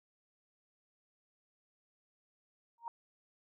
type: tone with exponential growth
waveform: sine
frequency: 932.3 Hz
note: A#5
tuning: in tune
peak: -34 dBFS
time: 2.78-2.88 s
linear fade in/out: 1 ms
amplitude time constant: 21 ms
effects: none